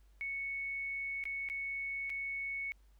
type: tone with dropouts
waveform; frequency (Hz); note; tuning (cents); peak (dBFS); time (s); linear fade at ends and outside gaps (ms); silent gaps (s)
sine; 2214; C#7; -3; -36; 0.21-2.72; 0; 1.239-1.254 / 1.488-1.499 / 2.096-2.101
effects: added 50 Hz sine -60 dBFS peak until 2.99 s + pink hiss -75 dBFS RMS until 2.99 s